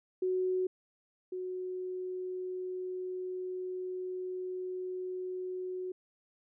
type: tone pair in turn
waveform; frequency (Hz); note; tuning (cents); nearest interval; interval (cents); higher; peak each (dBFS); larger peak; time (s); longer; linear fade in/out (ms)
sine; 370 / 368; F#4 / F#4; 0 / -9; unison; 9; first; -28 / -35; first; 0.22-0.67 / 1.32-5.92; second; 5
effects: none